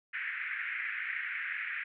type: band-pass noise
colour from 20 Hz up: pink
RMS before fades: -37 dBFS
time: 0.13-1.84 s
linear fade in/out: 10 ms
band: 1600 to 2300 Hz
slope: 48 dB/octave
effects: none